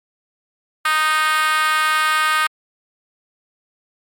5% pulse tone with high-pass filter, 310 Hz, D#4, 6 cents flat, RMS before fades -17 dBFS, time 0.85-2.47 s, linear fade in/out 5 ms, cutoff 1300 Hz, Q 4.4, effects MP3 64 kbps

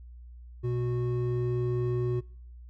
triangle tone pair together, 122.1 / 365.9 Hz, B2 / F#4, -19 / -19 cents, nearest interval octave + perfect fifth, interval 1900 cents, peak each -26 / -29 dBFS, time 0.63-2.21 s, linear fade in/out 20 ms, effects noise-tail reverb RT60 0.6 s tail -25 dB re dry + added 60 Hz sine -44 dBFS peak until 2.69 s

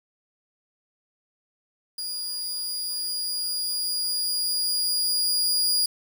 sawtooth tone with level ramp, 4861 Hz, D#8, 41 cents flat, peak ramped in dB -27 to -17 dBFS, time 1.98-5.86 s, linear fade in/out 5 ms, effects 8-bit

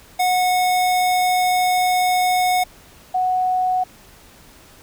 square / sine tone pair in turn, 731 / 738.2 Hz, F#5 / F#5, -21 / -4 cents, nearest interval unison, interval 17 cents, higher second, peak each -16 dBFS, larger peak neither, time 0.19-2.64 / 3.14-3.84 s, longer first, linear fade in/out 10 ms, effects pink hiss -47 dBFS RMS until 4.82 s

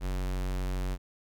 square tone, 46.25 Hz, F#1, in tune, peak -30 dBFS, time 0-0.98 s, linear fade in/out 50 ms, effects none

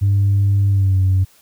sine tone with pitch glide, 99.6 to 94.28 Hz, G2 to F#2, +28 to +33 cents, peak -10 dBFS, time 0.01-1.25 s, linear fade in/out 20 ms, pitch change -95 cents, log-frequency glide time 0.69-0.98 s, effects tanh soft clip ceiling -9 dBFS + white hiss -52 dBFS RMS until 1.41 s

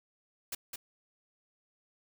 white noise with echo, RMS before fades -37 dBFS, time 0.52-0.55 s, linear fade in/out 5 ms, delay 210 ms, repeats 1, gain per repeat -4 dB, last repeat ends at 0.76 s, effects none

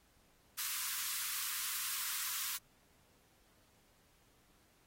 white high-pass noise, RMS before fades -39 dBFS, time 0.57-2.58 s, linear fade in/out 20 ms, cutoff 990 Hz, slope 96 dB/octave, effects pink hiss -70 dBFS RMS until 4.86 s + AAC 48 kbps

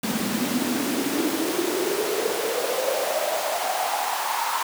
pink noise with high-pass filter sweep, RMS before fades -25 dBFS, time 0.03-4.63 s, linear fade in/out 5 ms, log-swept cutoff 200 to 980 Hz, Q 5.8, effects none

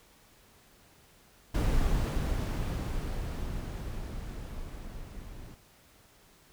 brown noise with level ramp, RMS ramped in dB -26 to -45 dBFS, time 1.54-5.55 s, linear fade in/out 10 ms, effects pink hiss -60 dBFS RMS until 6.52 s

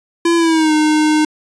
square tone with pitch glide, 338.4 to 306.7 Hz, E4 to D#4, +45 to -25 cents, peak -11 dBFS, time 0.25-1.25 s, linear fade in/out 5 ms, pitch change -170 cents, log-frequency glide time 0.36-0.73 s, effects resampled to 22050 Hz

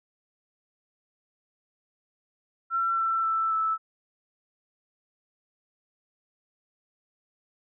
sine tone with pitch steps, 1352 / 1338.8 / 1325.7 / 1312.8 Hz, E6 / E6 / E6 / E6, +43 / +26 / +9 / -8 cents, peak -23 dBFS, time 2.7-3.78 s, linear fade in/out 50 ms, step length 270 ms, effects none

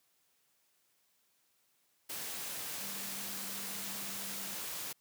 sine tone in noise, 197.2 Hz, G3, 11 cents sharp, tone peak -51 dBFS, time 2.8-4.55 s, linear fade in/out 10 ms, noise white, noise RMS -41 dBFS, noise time 2.09-4.93 s, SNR -13 dB, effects white hiss -74 dBFS RMS until 5 s + high-pass 100 Hz 12 dB/octave

